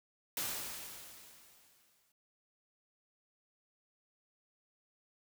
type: noise with exponential decay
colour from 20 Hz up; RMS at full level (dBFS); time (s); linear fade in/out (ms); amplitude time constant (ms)
white; -36; 0.37-2.12; 2; 380
effects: none